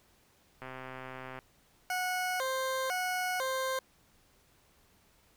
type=click train; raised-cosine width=0.5 ms; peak=-28 dBFS; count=101; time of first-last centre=0.62-1.389 s; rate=130 Hz
type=tone with vibrato; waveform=20% pulse; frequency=620 Hz; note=D#5; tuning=6 cents flat; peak=-26 dBFS; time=1.9-3.79 s; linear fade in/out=2 ms; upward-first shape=square; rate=1 Hz; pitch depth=290 cents each way
effects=pink hiss -66 dBFS RMS until 5.36 s